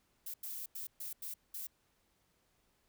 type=noise bursts at uneven times; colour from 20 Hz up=violet; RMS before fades=-43 dBFS; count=6; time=0.26-0.34 / 0.43-0.66 / 0.75-0.87 / 1-1.13 / 1.22-1.34 / 1.54-1.67 s; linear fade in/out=5 ms; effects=pink hiss -75 dBFS RMS until 2.88 s